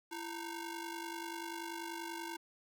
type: ring-modulated tone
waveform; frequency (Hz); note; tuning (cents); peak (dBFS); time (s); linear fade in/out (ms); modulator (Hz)
sawtooth; 622.3; D#5; 0; -34; 0.11-2.37; 10; 286
effects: none